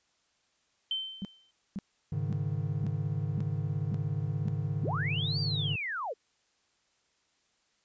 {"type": "tone with exponential decay", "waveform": "sine", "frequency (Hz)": 3094, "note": "G7", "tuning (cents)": -23, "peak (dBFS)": -27, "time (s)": [0.91, 1.51], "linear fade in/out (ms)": 2, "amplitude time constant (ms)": 130}
{"type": "tone bursts", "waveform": "sine", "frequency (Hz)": 196, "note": "G3", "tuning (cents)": 0, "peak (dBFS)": -32, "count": 7, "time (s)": [1.22, 4.483], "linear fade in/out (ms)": 0, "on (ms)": 29, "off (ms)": 510}
{"type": "chord", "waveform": "triangle", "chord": "Ab suspended fourth", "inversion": "none", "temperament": "equal", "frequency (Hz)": [103.83, 138.59, 155.56], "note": ["Ab2", "Db3", "Eb3"], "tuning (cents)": [0, 0, 0], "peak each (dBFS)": -32, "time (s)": [2.12, 5.76], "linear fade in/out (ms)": 5}
{"type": "linear two-way sweep", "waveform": "sine", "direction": "up then down", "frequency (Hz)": [83.1, 4772, 385.4], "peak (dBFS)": -32, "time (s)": [4.82, 6.14], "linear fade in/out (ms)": 20, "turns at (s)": 5.4}
{"effects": ["white hiss -72 dBFS RMS until 7.84 s", "resampled to 16000 Hz"]}